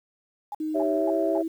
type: tone bursts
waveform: sine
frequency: 828 Hz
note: G#5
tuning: 5 cents flat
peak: -30 dBFS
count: 4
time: 0.52-1.378 s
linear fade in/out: 2 ms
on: 27 ms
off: 250 ms
type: tone with pitch glide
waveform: sine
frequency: 310.5 to 325.9 Hz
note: D#4 to E4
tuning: -3 to -20 cents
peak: -26 dBFS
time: 0.6-1.48 s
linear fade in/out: 5 ms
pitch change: +83 cents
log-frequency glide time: 0.96-1.08 s
type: chord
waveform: sine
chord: C# diminished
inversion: second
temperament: equal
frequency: 392 / 554.4 / 659.3 Hz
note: G4 / C#5 / E5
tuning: 0 / 0 / 0 cents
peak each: -28 / -29 / -25 dBFS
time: 0.74-1.43 s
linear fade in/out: 20 ms
effects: tanh soft clip ceiling -10 dBFS + 9-bit